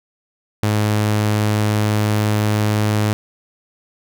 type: tone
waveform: sawtooth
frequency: 105.9 Hz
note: G#2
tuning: 34 cents sharp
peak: -11 dBFS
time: 0.63-3.13 s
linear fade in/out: 0 ms
effects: none